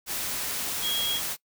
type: tone in noise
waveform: sine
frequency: 3291 Hz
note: G#7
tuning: 16 cents flat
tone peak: -26 dBFS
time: 0.81-1.21 s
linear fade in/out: 50 ms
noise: white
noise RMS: -31 dBFS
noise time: 0.06-1.37 s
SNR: +2 dB
effects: noise-tail reverb RT60 0.1 s tail -22 dB re dry